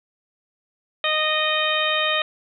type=harmonic tone; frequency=618 Hz; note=D#5; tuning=12 cents flat; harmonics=1 / 2 / 3 / 4 / 5 / 6; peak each=-26 / -26 / -26 / -26 / -26 / -26 dBFS; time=1.04-2.22 s; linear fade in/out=2 ms; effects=none